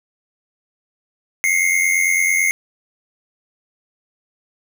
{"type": "tone pair together", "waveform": "square", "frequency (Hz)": [2093, 2182], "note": ["C7", "C#7"], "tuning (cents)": [0, -28], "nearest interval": "minor second", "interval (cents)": 72, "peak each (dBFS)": -18, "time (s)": [1.44, 2.51], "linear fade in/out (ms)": 0, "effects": []}